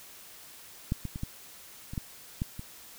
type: clicks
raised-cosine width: 5 ms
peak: -15 / -22 / -24 / -20 / -26 / -19 / -17 / -26 dBFS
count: 8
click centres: 0.921 / 1.053 / 1.159 / 1.234 / 1.935 / 1.978 / 2.419 / 2.594 s
effects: white hiss -50 dBFS RMS until 2.98 s